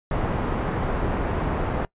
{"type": "low-pass noise", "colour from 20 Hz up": "pink", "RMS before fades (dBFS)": -25, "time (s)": [0.11, 1.85], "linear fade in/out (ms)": 2, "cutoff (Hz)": 1200, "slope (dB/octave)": 12, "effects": ["noise-tail reverb RT60 0.1 s tail -22 dB re dry", "resampled to 8000 Hz"]}